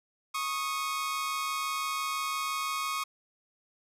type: tone pair together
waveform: sawtooth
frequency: 1100 / 1245.9 Hz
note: C#6 / D#6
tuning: -14 / +2 cents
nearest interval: major second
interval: 216 cents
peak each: -29 / -30 dBFS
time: 0.34-3.04 s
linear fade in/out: 10 ms
effects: resampled to 32000 Hz